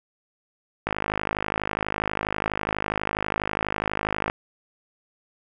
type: click train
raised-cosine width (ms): 0.5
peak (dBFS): -9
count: 180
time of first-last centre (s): 0.87-4.299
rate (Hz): 52.2
effects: none